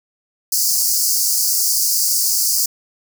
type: high-pass noise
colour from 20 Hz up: pink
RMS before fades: -17 dBFS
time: 0.52-2.66 s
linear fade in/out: 5 ms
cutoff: 4600 Hz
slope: 96 dB/octave
effects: none